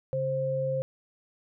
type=tone pair together; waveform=sine; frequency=138.6 / 527.2 Hz; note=C#3 / C5; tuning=0 / +13 cents; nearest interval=octave + major seventh; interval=2313 cents; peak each=-32 / -27 dBFS; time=0.13-0.82 s; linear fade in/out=0 ms; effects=none